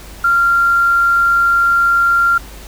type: tone with quantisation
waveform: sine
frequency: 1385 Hz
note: F6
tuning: 15 cents flat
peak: -9 dBFS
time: 0.24-2.38 s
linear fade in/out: 5 ms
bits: 6
effects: added 50 Hz sine -34 dBFS peak until 2.67 s + pink hiss -37 dBFS RMS until 2.67 s